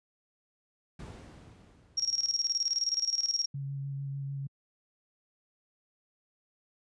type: noise with exponential decay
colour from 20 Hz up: brown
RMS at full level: -38 dBFS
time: 0.99-2.93 s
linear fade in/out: 5 ms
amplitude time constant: 420 ms
type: tone with tremolo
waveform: sine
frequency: 5588 Hz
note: F8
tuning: in tune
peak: -25 dBFS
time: 1.97-3.46 s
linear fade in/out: 10 ms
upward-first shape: square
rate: 19 Hz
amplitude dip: 75%
type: tone with vibrato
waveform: sine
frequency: 138.59 Hz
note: C#3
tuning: in tune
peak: -33 dBFS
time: 3.54-4.47 s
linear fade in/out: 5 ms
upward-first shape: sine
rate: 6.7 Hz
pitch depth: 14 cents each way
effects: high-pass 80 Hz 12 dB/octave + resampled to 22050 Hz